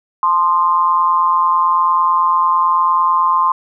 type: tone with amplitude modulation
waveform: sine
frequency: 1046.5 Hz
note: C6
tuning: in tune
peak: -7 dBFS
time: 0.23-3.52 s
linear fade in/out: 2 ms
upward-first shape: sine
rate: 169 Hz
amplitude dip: 75%
effects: none